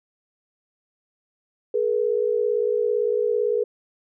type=tone pair together; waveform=sine; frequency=423.2 / 481 Hz; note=G#4 / B4; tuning=+33 / -46 cents; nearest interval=major second; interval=221 cents; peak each=-22 dBFS; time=1.74-3.64 s; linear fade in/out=5 ms; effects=none